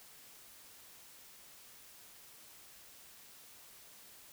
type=silence; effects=white hiss -57 dBFS RMS until 4.32 s